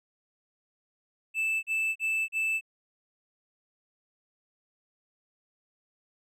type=tone bursts; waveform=triangle; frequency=2637 Hz; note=E7; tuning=in tune; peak=-24 dBFS; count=4; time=1.34-2.611 s; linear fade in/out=50 ms; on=290 ms; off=37 ms; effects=none